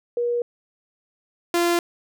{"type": "tone pair in turn", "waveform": ["sine", "sawtooth"], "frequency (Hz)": [478.8, 344.8], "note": ["A#4", "F4"], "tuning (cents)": [46, -22], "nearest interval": "tritone", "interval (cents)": 568, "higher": "first", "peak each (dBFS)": [-20, -14], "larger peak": "second", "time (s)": [[0.17, 0.42], [1.54, 1.79]], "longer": "neither", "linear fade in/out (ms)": 2, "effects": []}